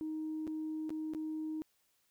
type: tone with dropouts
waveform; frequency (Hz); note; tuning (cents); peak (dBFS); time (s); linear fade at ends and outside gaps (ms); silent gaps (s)
sine; 312.5; D#4; +8; -35; 0.01-1.62; 0; 0.469-0.476 / 0.894-0.904 / 1.136-1.148
effects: tanh soft clip ceiling -32 dBFS + white hiss -75 dBFS RMS until 2.1 s